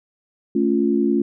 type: chord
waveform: sine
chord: A augmented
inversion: none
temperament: equal with one note detuned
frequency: 220 / 278.5 / 349.2 Hz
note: A3 / C#4 / E#4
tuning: 0 / +8 / 0 cents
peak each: -20 dBFS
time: 0.55-1.22 s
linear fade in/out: 5 ms
effects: none